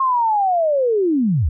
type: linear sweep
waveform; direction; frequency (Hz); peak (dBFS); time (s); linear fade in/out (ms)
sine; down; 1082 to 58.9; -14; 0-1.49; 5
effects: none